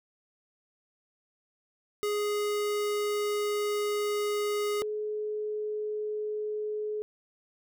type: tone pair in turn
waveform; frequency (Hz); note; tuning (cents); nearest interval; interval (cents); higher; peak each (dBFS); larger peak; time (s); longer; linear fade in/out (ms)
square / sine; 415.3 / 424.5; G#4 / G#4; 0 / +38; unison; 38; second; -28 / -30; first; 2.03-4.82 / 4.82-7.02; first; 0
effects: none